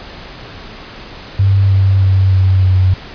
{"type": "tone with pitch steps", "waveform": "sine", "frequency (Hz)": [98, 96.76, 95.54, 94.33, 93.14], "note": ["G2", "G2", "G2", "F#2", "F#2"], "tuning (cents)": [0, -22, -44, 34, 12], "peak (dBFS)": -7, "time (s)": [1.39, 2.94], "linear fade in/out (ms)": 5, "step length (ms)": 310, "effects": ["pink hiss -32 dBFS RMS until 3.14 s", "resampled to 11025 Hz"]}